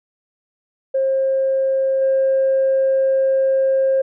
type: tone with level steps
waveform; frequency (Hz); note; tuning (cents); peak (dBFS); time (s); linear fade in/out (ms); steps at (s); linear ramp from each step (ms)
sine; 534; C5; +35; -14 / -12; 0.94-4.02; 10; 2.01; 10
effects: tanh soft clip ceiling -10 dBFS